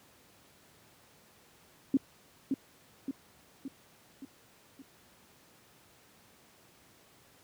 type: tone with echo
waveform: sine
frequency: 270.9 Hz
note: C#4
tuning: 40 cents flat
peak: -21 dBFS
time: 1.94-1.97 s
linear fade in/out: 2 ms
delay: 570 ms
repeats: 5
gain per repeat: -5 dB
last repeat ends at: 4.82 s
effects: pink hiss -61 dBFS RMS until 7.43 s + high-pass 100 Hz 12 dB/octave